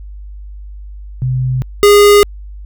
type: tone pair in turn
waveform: sine / square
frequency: 128.4 / 410.2 Hz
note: C3 / G#4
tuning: -32 / -21 cents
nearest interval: octave + minor sixth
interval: 2011 cents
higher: second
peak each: -12 / -4 dBFS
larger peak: second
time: 1.22-1.62 / 1.83-2.23 s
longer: neither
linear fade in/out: 0 ms
effects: added 50 Hz sine -27 dBFS peak until 2.65 s